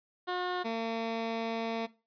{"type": "tone pair in turn", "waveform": "15% pulse", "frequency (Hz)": [360.6, 227.2], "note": ["F#4", "A#3"], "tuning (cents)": [-45, -44], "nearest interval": "minor sixth", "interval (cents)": 799, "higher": "first", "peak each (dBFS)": -25, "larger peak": "neither", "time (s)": [[0.27, 0.64], [0.64, 1.87]], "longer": "second", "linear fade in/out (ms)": 20, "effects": ["noise-tail reverb RT60 0.3 s tail -18 dB re dry", "resampled to 11025 Hz"]}